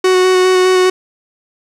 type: tone with vibrato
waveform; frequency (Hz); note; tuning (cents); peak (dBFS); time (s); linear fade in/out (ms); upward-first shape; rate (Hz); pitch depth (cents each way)
45% pulse; 370; F#4; 0; -8; 0.04-0.9; 5; square; 4.9; 10
effects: low-pass 8000 Hz 12 dB/octave + 7-bit